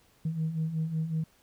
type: beating tone pair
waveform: sine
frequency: 155.56 / 160.96 Hz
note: D#3 / E3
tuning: 0 / -41 cents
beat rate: 5.4 Hz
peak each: -34 / -28 dBFS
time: 0.25-1.24 s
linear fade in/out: 5 ms
effects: tanh soft clip ceiling -23 dBFS + pink hiss -64 dBFS RMS until 1.42 s